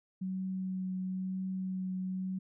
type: tone with vibrato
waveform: sine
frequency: 187.1 Hz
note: F#3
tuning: 20 cents sharp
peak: -33 dBFS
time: 0.21-2.39 s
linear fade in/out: 10 ms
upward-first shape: triangle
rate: 1 Hz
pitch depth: 13 cents each way
effects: none